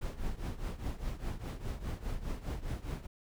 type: noise with tremolo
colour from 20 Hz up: brown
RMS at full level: -34 dBFS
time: 0.01-3.07 s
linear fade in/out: 10 ms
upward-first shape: triangle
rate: 4.9 Hz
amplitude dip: 85%
effects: none